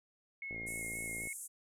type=tone with vibrato; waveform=sine; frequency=2164 Hz; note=C#7; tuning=42 cents flat; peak=-40 dBFS; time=0.42-1.33 s; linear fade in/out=2 ms; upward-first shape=square; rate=3.8 Hz; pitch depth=16 cents each way
type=click train; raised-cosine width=2 ms; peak=-35 dBFS; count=44; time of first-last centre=0.51-1.272 s; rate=56.4 Hz
type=band-pass noise; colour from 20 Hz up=white; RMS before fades=-46 dBFS; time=0.66-1.48 s; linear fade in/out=20 ms; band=7400 to 11000 Hz; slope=48 dB/octave
effects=none